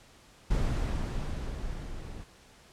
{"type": "noise with level ramp", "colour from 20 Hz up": "brown", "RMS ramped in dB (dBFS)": [-27, -41], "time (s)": [0.5, 2.24], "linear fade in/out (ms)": 10, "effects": ["pink hiss -57 dBFS RMS until 2.72 s", "low-pass 9000 Hz 12 dB/octave"]}